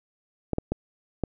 clicks, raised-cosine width 2 ms, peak -12 dBFS, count 4, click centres 0.533 / 0.584 / 0.72 / 1.237 s, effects none

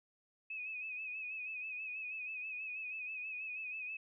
sine tone with vibrato, 2543 Hz, D#7, 37 cents sharp, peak -40 dBFS, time 0.5-3.97 s, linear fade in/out 5 ms, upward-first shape sine, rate 6.2 Hz, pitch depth 59 cents each way, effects none

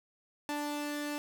sawtooth tone pair together, 293.7 / 880.1 Hz, D4 / A5, 0 / 0 cents, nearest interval octave + perfect fifth, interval 1900 cents, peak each -31 / -37 dBFS, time 0.49-1.18 s, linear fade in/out 0 ms, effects none

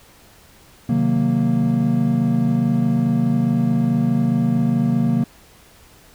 triangle chord, C half-diminished seventh, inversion none, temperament equal, 130.81 / 155.56 / 185 / 233.1 Hz, C3 / Eb3 / Gb3 / Bb3, 0 / 0 / 0 / 0 cents, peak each -20 / -21 / -21 / -16 dBFS, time 0.89-5.24 s, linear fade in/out 5 ms, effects pink hiss -49 dBFS RMS until 6.14 s

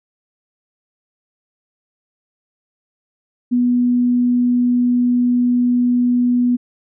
sine tone, 245 Hz, B3, 14 cents flat, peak -12 dBFS, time 3.51-6.57 s, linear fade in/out 20 ms, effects none

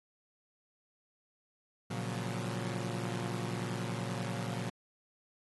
sawtooth chord, Gb major seventh, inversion first, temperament equal, 116.54 / 138.59 / 174.61 / 185 Hz, Bb2 / Db3 / F3 / Gb3, 0 / 0 / 0 / 0 cents, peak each -34 / -38 / -38 / -37 dBFS, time 1.9-4.7 s, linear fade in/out 10 ms, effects AAC 32 kbps

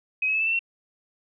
sine tone with pitch steps, 2530 / 2567 / 2604 / 2642 / 2680 / 2719 Hz, D#7 / E7 / E7 / E7 / E7 / F7, +28 / -47 / -22 / +3 / +28 / -47 cents, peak -21 dBFS, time 0.22-0.592 s, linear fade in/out 5 ms, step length 62 ms, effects none

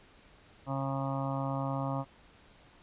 harmonic tone, 136.1 Hz, C#3, 31 cents flat, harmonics 1 / 2 / 4 / 5 / 6 / 7 / 8 / 9, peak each -34 / -37 / -40 / -41 / -42 / -42 / -43 / -44 dBFS, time 0.66-2.05 s, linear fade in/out 50 ms, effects pink hiss -59 dBFS RMS until 2.82 s + resampled to 8000 Hz

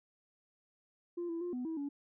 sine tone with pitch steps, 347.1 / 333.5 / 352.4 / 249.1 / 323.6 / 284 Hz, F4 / E4 / F4 / B3 / E4 / C#4, -11 / +20 / +16 / +15 / -32 / +42 cents, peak -34 dBFS, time 1.17-1.89 s, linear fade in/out 10 ms, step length 120 ms, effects tanh soft clip ceiling -33 dBFS

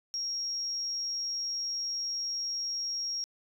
triangle tone, 5590 Hz, F8, 1 cent sharp, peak -28 dBFS, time 0.14-3.24 s, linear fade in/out 0 ms, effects tanh soft clip ceiling -29 dBFS

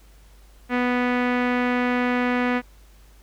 sawtooth tone with low-pass filter, 246.9 Hz, B3, in tune, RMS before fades -22 dBFS, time 0.69-2.62 s, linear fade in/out 50 ms, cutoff 2100 Hz, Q 2.2, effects added 50 Hz sine -48 dBFS peak until 3.22 s + pink hiss -57 dBFS RMS until 3.22 s

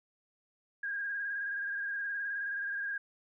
sine tone with vibrato, 1623 Hz, G#6, 40 cents flat, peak -33 dBFS, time 0.83-2.98 s, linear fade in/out 5 ms, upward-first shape square, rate 19 Hz, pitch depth 30 cents each way, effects none

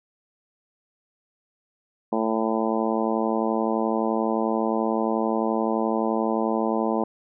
harmonic tone, 111.5 Hz, A2, 23 cents sharp, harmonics 2 / 3 / 4 / 5 / 6 / 7 / 8 / 9, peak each -26 / -28 / -29 / -30 / -31 / -31 / -32 / -33 dBFS, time 2.12-7.04 s, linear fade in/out 5 ms, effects none

